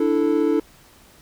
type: chord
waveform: triangle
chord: D suspended second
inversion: none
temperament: equal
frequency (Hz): 293.7 / 329.6 / 440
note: D4 / E4 / A4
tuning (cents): 0 / 0 / 0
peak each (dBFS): -19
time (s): 0-0.6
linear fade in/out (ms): 5
effects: pink hiss -51 dBFS RMS until 1.21 s